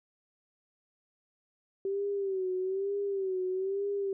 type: tone with vibrato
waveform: sine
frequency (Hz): 385.8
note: G4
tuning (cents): -28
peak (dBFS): -29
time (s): 1.85-4.13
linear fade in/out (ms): 2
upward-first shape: sine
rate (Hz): 1.1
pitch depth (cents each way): 78
effects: none